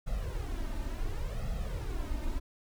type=noise with flanger; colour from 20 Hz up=brown; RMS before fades=-34 dBFS; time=0.06-2.4 s; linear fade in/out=20 ms; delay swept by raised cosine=1.5 to 3.3 ms; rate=0.7 Hz; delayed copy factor=+0.75; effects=none